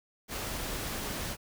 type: noise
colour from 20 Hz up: pink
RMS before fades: -36 dBFS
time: 0.28-1.37 s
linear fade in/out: 50 ms
effects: none